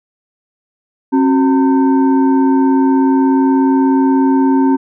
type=tone with frequency modulation; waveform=sine; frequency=269.3 Hz; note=C#4; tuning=50 cents flat; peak=-8 dBFS; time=1.12-4.77 s; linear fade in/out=20 ms; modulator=639 Hz; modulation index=0.64; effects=none